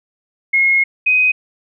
sine tone pair in turn, 2159 / 2509 Hz, C#7 / D#7, -46 / +14 cents, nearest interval minor third, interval 260 cents, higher second, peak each -10 dBFS, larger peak neither, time 0.53-0.84 / 1.06-1.32 s, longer first, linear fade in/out 10 ms, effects none

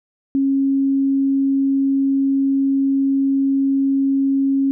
sine tone, 272.8 Hz, C#4, 28 cents flat, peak -14 dBFS, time 0.35-4.71 s, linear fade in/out 0 ms, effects none

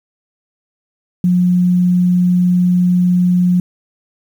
sine tone, 179.2 Hz, F3, 45 cents sharp, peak -9 dBFS, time 1.24-3.6 s, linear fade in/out 2 ms, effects 7-bit

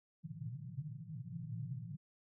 white band-pass noise, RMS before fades -45 dBFS, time 0.23-1.97 s, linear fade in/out 20 ms, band 110 to 170 Hz, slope 96 dB/octave, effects none

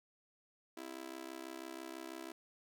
sawtooth tone with amplitude modulation, 330.8 Hz, E4, 6 cents sharp, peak -37 dBFS, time 0.77-2.32 s, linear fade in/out 5 ms, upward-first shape sine, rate 66.1 Hz, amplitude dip 100%, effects none

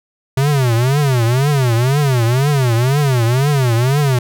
square tone with vibrato, 130 Hz, C3, 11 cents flat, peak -12 dBFS, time 0.37-4.19 s, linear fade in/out 5 ms, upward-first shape triangle, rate 2 Hz, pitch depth 260 cents each way, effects none

